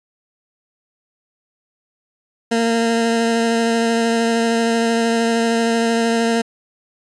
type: tone with vibrato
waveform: 20% pulse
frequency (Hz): 230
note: A#3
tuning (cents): -23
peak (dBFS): -10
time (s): 2.51-6.42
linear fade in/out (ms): 10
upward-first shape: sine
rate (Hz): 13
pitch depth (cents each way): 13
effects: resampled to 22050 Hz